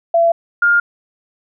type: tone pair in turn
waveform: sine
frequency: 674 / 1410.5 Hz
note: E5 / F6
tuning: +38 / +17 cents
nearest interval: octave + minor second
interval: 1279 cents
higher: second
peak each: -9 dBFS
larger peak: neither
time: 0.14-0.32 / 0.62-0.8 s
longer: neither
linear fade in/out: 5 ms
effects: none